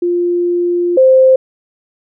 sine tone pair in turn, 350 / 522.4 Hz, F4 / C5, +4 / -3 cents, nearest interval perfect fifth, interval 693 cents, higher second, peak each -11 / -4 dBFS, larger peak second, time 0.02-0.97 / 0.97-1.36 s, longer first, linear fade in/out 5 ms, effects none

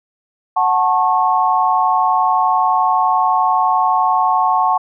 sine chord, F# minor, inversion none, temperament equal with one note detuned, 740 / 880 / 1091.6 Hz, F#5 / A5 / C#6, 0 / 0 / -27 cents, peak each -16 dBFS, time 0.56-4.78 s, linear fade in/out 10 ms, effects none

